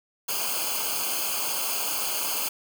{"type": "noise with comb filter", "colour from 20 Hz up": "white", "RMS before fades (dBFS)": -28, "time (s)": [0.28, 2.49], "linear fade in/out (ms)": 10, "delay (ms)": 0.53, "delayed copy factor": -1, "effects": []}